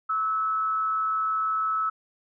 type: tone with frequency modulation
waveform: sine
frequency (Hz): 1300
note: E6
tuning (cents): -24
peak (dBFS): -23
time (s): 0.09-1.9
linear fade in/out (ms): 10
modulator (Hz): 174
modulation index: 0.29
effects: none